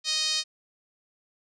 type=tone with band-pass filter; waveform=5% pulse; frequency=622.3 Hz; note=D#5; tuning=in tune; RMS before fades=-27 dBFS; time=0.04-0.44 s; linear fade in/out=50 ms; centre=4400 Hz; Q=2; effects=resampled to 32000 Hz